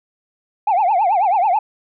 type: tone with vibrato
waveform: sine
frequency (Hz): 784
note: G5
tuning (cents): 0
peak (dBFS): -11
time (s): 0.67-1.59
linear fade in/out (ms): 5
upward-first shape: triangle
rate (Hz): 9.2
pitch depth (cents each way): 260
effects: tanh soft clip ceiling -10 dBFS